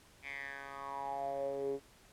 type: tone with band-pass filter sweep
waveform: 10% pulse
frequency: 138.59 Hz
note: C#3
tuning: in tune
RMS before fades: -40 dBFS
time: 0.22-1.8 s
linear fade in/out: 50 ms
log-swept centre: 2400 to 360 Hz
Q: 6.4
effects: pink hiss -62 dBFS RMS until 2.12 s + low-pass 12000 Hz 12 dB/octave